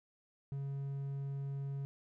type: tone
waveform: triangle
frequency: 138.59 Hz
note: C#3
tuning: in tune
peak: -35 dBFS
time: 0.52-1.85 s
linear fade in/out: 0 ms
effects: none